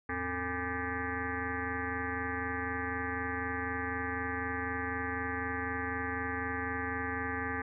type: tone with frequency modulation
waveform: sine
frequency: 1000 Hz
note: B5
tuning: 21 cents sharp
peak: -32 dBFS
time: 0.09-7.62 s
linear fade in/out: 5 ms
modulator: 184 Hz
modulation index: 5.2
effects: none